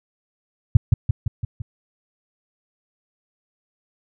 sine tone with echo, 106.7 Hz, G#2, 47 cents sharp, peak -4 dBFS, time 0.75-0.77 s, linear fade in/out 5 ms, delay 170 ms, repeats 5, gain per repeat -4 dB, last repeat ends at 1.62 s, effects none

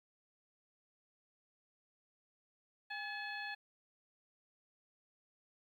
harmonic tone with a mistuned harmonic, 856 Hz, A5, 48 cents flat, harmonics 1 / 2 / 3 / 4 / 5, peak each -47 / -43 / -48 / -53 / -52 dBFS, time 2.9-3.55 s, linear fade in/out 10 ms, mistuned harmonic 1, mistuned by -92 cents, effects 12-bit

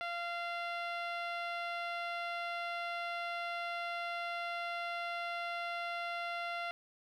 10% pulse tone with low-pass filter, 690 Hz, F5, 21 cents flat, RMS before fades -39 dBFS, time 0.01-6.71 s, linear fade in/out 0 ms, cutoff 2600 Hz, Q 0.6, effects 11-bit

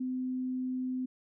sine tone, 255.7 Hz, C4, 40 cents flat, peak -31 dBFS, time 0-1.06 s, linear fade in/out 10 ms, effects none

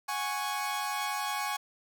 sawtooth chord, F# suspended second, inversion none, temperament equal, 740 / 830.6 / 1108.7 Hz, F#5 / G#5 / C#6, 0 / 0 / 0 cents, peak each -36 / -30 / -31 dBFS, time 0.08-1.57 s, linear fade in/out 10 ms, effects none

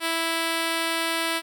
5% pulse tone, 329.6 Hz, E4, in tune, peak -12 dBFS, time 0-1.42 s, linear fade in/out 50 ms, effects none

